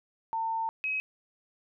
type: tone pair in turn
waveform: sine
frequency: 900 / 2546 Hz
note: A5 / D#7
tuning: +39 / +39 cents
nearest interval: octave + tritone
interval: 1800 cents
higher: second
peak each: -28 dBFS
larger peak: neither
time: 0.33-0.69 / 0.84-1 s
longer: first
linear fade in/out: 0 ms
effects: none